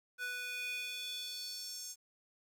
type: tone with high-pass filter sweep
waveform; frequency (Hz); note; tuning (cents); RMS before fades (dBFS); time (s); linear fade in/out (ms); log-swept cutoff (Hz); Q
square; 493.9; B4; 0; -42; 0.18-1.96; 50; 1600 to 6600; 4
effects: 11-bit